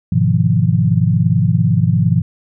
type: chord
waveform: sine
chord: F half-diminished seventh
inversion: first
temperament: just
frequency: 104.77 / 125.72 / 157.15 / 174.61 Hz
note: Ab2 / Cb3 / Eb3 / F3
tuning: +16 / +31 / +18 / 0 cents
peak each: -16 dBFS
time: 0.12-2.22 s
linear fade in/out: 5 ms
effects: none